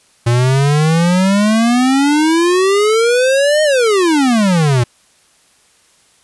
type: exponential two-way sweep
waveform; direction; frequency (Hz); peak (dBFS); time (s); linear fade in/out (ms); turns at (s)
square; up then down; 116.54 to 622.3 to 116.54; -10; 0.26-4.84; 10; 3.63
effects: white hiss -52 dBFS RMS until 6.23 s + resampled to 24000 Hz